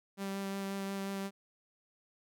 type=tone with vibrato; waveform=sawtooth; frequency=196 Hz; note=G3; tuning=in tune; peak=-32 dBFS; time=0.17-1.31 s; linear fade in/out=50 ms; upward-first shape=sine; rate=5.6 Hz; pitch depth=10 cents each way; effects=none